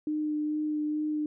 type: tone with vibrato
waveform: sine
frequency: 302.9 Hz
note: D#4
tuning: 46 cents flat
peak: -27 dBFS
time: 0.07-1.26 s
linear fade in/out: 2 ms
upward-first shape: sine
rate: 2.3 Hz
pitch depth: 12 cents each way
effects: none